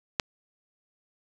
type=click; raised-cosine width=0.2 ms; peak=-6 dBFS; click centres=0.198 s; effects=none

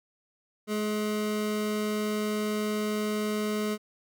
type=tone pair together; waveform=square; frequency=212.1 / 422.9 Hz; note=G#3 / G#4; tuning=+37 / +31 cents; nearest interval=octave; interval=1194 cents; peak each=-30 / -32 dBFS; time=0.67-3.78 s; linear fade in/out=50 ms; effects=none

